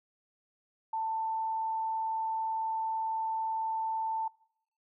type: tone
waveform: sine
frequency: 889 Hz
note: A5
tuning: 18 cents sharp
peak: -30 dBFS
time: 0.93-4.28 s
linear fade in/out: 5 ms
effects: noise-tail reverb RT60 0.7 s tail -22 dB re dry